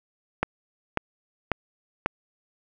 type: click train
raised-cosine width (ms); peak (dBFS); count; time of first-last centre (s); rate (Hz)
0.5; -7; 4; 0.43-2.06; 1.84
effects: none